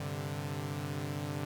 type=chord; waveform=sawtooth; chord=G suspended fourth; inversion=none; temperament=equal with one note detuned; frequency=98 / 131.49 / 146.83 Hz; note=G2 / C3 / D3; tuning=0 / +9 / 0 cents; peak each=-37 / -37 / -34 dBFS; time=0-1.45 s; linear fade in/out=5 ms; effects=none